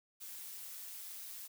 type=noise with amplitude modulation; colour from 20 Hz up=blue; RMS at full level=-45 dBFS; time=0.2-1.48 s; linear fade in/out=20 ms; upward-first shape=sine; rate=192 Hz; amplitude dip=55%; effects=none